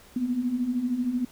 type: beating tone pair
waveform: sine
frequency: 237.1 / 250.1 Hz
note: A#3 / B3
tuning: +30 / +22 cents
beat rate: 13 Hz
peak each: -31 / -25 dBFS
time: 0.16-1.25 s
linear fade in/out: 5 ms
effects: pink hiss -53 dBFS RMS until 1.31 s